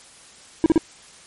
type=tone bursts; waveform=triangle; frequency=322.7 Hz; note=E4; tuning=37 cents flat; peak=-9 dBFS; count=3; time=0.64-0.778 s; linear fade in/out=0 ms; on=20 ms; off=39 ms; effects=white hiss -47 dBFS RMS until 1.26 s + MP3 48 kbps